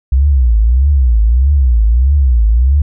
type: tone with vibrato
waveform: sine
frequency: 62.2 Hz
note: B1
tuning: 13 cents sharp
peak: -6 dBFS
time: 0.12-2.82 s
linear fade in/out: 5 ms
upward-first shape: triangle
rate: 1.6 Hz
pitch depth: 300 cents each way
effects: none